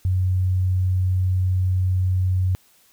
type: tone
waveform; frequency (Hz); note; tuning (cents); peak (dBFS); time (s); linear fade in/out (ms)
sine; 92.5; F#2; 0; -17; 0.05-2.55; 0
effects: white hiss -57 dBFS RMS until 2.92 s